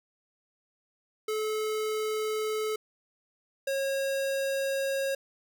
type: tone pair in turn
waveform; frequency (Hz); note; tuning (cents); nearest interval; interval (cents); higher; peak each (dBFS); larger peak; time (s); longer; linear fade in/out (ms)
square; 432 / 544.3; A4 / C#5; -32 / -32; major third; 400; second; -29 / -28; second; 1.28-2.76 / 3.67-5.15; neither; 5
effects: none